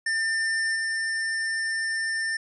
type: tone with level steps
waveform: square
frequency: 1796 Hz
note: A6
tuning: 35 cents sharp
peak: -24 / -26 dBFS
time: 0.06-2.37 s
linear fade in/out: 5 ms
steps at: 0.75 s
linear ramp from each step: 10 ms
effects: resampled to 24000 Hz